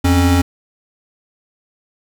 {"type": "tone pair together", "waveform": "square", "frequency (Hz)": [86.3, 272.7], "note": ["F2", "C#4"], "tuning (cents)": [-20, -28], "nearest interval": "octave + minor sixth", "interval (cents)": 1992, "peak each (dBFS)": [-13, -15], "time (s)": [0.04, 0.42], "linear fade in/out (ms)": 10, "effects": []}